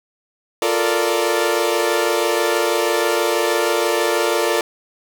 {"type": "chord", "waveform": "sawtooth", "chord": "Bb major seventh", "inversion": "second", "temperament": "equal", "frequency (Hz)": [349.2, 440, 466.2, 587.3], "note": ["F4", "A4", "Bb4", "D5"], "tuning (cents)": [0, 0, 0, 0], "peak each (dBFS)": -18, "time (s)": [0.62, 4.61], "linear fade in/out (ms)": 2, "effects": []}